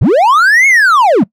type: linear two-way sweep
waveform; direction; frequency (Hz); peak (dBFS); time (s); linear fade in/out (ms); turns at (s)
triangle; up then down; 69.3 to 2217 to 157.8; -3; 0.01-1.24; 10; 0.67
effects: noise-tail reverb RT60 0.1 s tail -23 dB re dry